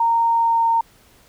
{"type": "tone with pitch glide", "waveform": "sine", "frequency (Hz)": [924, 917.6], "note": ["A#5", "A#5"], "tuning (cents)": [-16, -28], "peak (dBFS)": -14, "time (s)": [0, 0.81], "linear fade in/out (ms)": 5, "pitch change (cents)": -12, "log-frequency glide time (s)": [0.34, 0.69], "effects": ["pink hiss -53 dBFS RMS until 1.28 s"]}